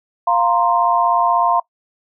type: chord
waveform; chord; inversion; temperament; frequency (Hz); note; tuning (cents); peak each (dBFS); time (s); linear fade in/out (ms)
sine; F suspended fourth; none; just; 698.5 / 931.3 / 1047.7; F5 / Bb5 / C6; 0 / -2 / +2; -17; 0.27-1.6; 5
effects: noise-tail reverb RT60 0.1 s tail -22 dB re dry